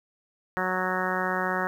harmonic tone, 184.7 Hz, F#3, 3 cents flat, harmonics 1 / 2 / 3 / 4 / 5 / 6 / 7 / 8 / 9 / 10, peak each -34 / -34 / -34 / -34 / -34 / -34 / -34 / -34 / -34 / -34 dBFS, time 0.57-1.67 s, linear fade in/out 0 ms, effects 9-bit

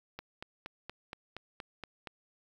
click train, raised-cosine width 0.3 ms, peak -25 dBFS, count 9, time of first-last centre 0.19-2.072 s, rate 4.25 Hz, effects 9-bit

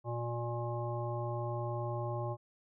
harmonic tone with a mistuned harmonic, 118.7 Hz, A#2, 32 cents sharp, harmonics 1 / 3 / 5 / 7 / 9, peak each -36 / -42 / -41 / -43 / -45 dBFS, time 0.04-2.37 s, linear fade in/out 50 ms, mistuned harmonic 3, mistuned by +15 cents, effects none

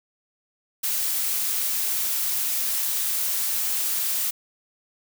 blue noise, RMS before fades -25 dBFS, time 0.83-4.31 s, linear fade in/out 10 ms, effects none

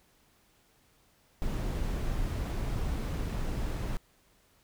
brown noise, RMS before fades -32 dBFS, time 1.42-3.97 s, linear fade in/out 0 ms, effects pink hiss -66 dBFS RMS until 4.63 s

